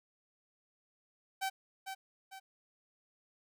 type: tone with echo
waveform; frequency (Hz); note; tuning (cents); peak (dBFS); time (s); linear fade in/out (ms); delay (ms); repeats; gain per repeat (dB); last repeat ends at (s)
sawtooth; 770; G5; -31; -29; 1.41-1.5; 20; 450; 2; -7; 2.4
effects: none